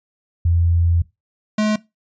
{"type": "tone pair in turn", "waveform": ["sine", "square"], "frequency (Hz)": [85, 213.4], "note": ["F2", "G#3"], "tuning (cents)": [-46, 47], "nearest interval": "octave + major third", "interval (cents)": 1593, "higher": "second", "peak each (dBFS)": [-13, -16], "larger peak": "first", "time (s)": [[0.45, 1.02], [1.58, 1.76]], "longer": "first", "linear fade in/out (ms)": 5, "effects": ["noise-tail reverb RT60 0.2 s tail -19 dB re dry", "resampled to 16000 Hz"]}